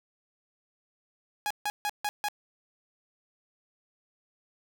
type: tone bursts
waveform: sawtooth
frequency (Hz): 830.6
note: G#5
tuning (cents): 0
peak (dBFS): -24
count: 5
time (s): 1.46-2.285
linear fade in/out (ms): 0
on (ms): 45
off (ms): 150
effects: none